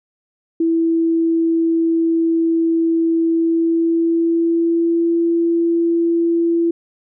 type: tone with pitch glide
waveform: sine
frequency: 329.6 to 336.7 Hz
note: E4 to E4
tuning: 0 to +37 cents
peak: -13 dBFS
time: 0.6-6.71 s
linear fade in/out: 5 ms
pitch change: +37 cents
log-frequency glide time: 3.29-5.14 s
effects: none